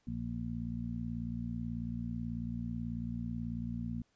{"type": "harmonic tone", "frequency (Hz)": 58.27, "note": "A#1", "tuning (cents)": 0, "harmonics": [1, 2, 3, 4], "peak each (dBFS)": [-44, -41, -42, -39], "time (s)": [0.07, 4.02], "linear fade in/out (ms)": 5, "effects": ["pink hiss -75 dBFS RMS until 4.15 s", "resampled to 16000 Hz"]}